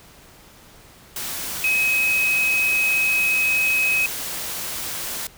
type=tone in noise; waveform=sine; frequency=2545 Hz; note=D#7; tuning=39 cents sharp; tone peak=-17 dBFS; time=1.64-4.06 s; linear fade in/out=2 ms; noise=white; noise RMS=-29 dBFS; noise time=1.16-5.27 s; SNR=+9 dB; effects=pink hiss -48 dBFS RMS until 5.37 s